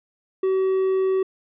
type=tone; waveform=triangle; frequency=379.9 Hz; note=F#4; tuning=46 cents sharp; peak=-16 dBFS; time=0.43-1.23 s; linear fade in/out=5 ms; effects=resampled to 8000 Hz